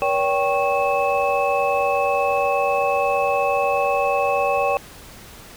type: tone cluster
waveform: sine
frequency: 478.7 / 567 / 782 / 1097 / 2604 Hz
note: A#4 / C#5 / G5 / C#6 / E7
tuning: +46 / +39 / -4 / -18 / -22 cents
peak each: -26 / -21 / -22 / -25 / -27 dBFS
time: 0.02-4.77 s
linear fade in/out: 0 ms
effects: pink hiss -42 dBFS RMS until 5.56 s